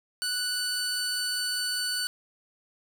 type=tone pair together; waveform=30% pulse; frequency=1480 / 4505 Hz; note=F#6 / C#8; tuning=0 / +27 cents; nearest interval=octave + perfect fifth; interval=1927 cents; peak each=-30 / -26 dBFS; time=0.22-2.07 s; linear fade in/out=0 ms; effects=9-bit